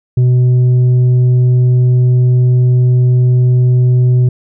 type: tone with tanh clipping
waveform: sine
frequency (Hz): 124.9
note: B2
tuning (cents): +20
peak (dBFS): -7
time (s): 0.17-4.29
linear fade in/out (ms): 5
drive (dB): 4
effects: none